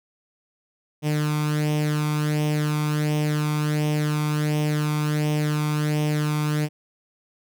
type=tone with flanger; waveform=sawtooth; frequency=150.7 Hz; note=D3; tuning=45 cents sharp; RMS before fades=-23 dBFS; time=1.02-6.69 s; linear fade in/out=50 ms; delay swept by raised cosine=0.34 to 0.87 ms; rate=1.4 Hz; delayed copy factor=+0.65; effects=none